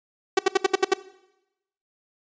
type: tone bursts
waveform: sawtooth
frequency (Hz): 381.5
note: G4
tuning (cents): -47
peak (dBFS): -11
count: 7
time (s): 0.37-0.937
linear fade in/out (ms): 5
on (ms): 21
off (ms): 70
effects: noise-tail reverb RT60 0.9 s tail -19 dB re dry + resampled to 16000 Hz